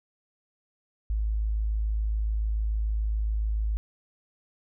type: tone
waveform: sine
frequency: 53.5 Hz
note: A1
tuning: 48 cents flat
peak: -24 dBFS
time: 1.1-3.77 s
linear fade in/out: 0 ms
effects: none